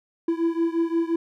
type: beating tone pair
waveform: triangle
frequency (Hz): 331.1 / 336.8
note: E4 / E4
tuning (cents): +8 / +37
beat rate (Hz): 5.7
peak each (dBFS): -21 / -23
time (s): 0.28-1.16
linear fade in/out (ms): 5
effects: none